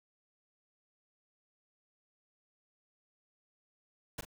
pink noise with echo, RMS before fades -40 dBFS, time 4.18-4.21 s, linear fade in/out 5 ms, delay 41 ms, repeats 1, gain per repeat -9 dB, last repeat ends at 4.251 s, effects none

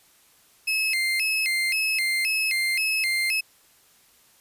35% pulse tone with vibrato, 2330 Hz, D7, 14 cents flat, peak -20 dBFS, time 0.67-3.41 s, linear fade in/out 10 ms, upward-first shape square, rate 1.9 Hz, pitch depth 180 cents each way, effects white hiss -58 dBFS RMS until 4.4 s + resampled to 32000 Hz

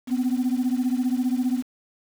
sine beating tone pair, 246.9 / 261.9 Hz, B3 / C4, 0 / +2 cents, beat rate 15 Hz, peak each -21 / -23 dBFS, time 0.07-1.63 s, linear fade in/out 50 ms, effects tanh soft clip ceiling -17 dBFS + 7-bit

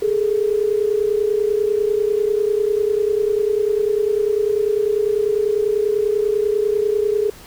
sine tone pair together, 411.5 / 441.6 Hz, G#4 / A4, -16 / +6 cents, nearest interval minor second, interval 122 cents, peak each -17 / -20 dBFS, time 0.02-7.3 s, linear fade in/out 5 ms, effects pink hiss -42 dBFS RMS until 7.46 s

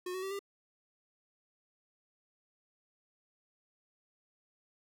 square tone with pitch steps, 362.5 / 374 / 385.8 / 398.1 Hz, F#4 / F#4 / G4 / G4, -35 / +19 / -28 / +27 cents, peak -37 dBFS, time 0.06-0.392 s, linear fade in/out 5 ms, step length 83 ms, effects none

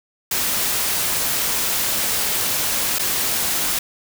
white noise with dropouts, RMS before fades -21 dBFS, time 0.31-3.79 s, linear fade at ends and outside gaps 5 ms, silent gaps 2.986-2.993 s, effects none

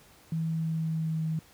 sine tone with pitch glide, 162 to 159.12 Hz, E3 to D#3, -30 to +39 cents, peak -27 dBFS, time 0.32-1.39 s, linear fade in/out 2 ms, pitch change -31 cents, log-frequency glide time 0.5-1.27 s, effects pink hiss -57 dBFS RMS until 1.53 s + high-pass 60 Hz 12 dB/octave

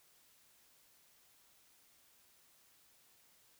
silence, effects white hiss -68 dBFS RMS until 3.59 s

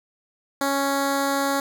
10% pulse tone with notch filter, 277.2 Hz, C#4, in tune, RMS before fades -23 dBFS, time 0.61-1.6 s, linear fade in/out 2 ms, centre 2700 Hz, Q 1.5, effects none

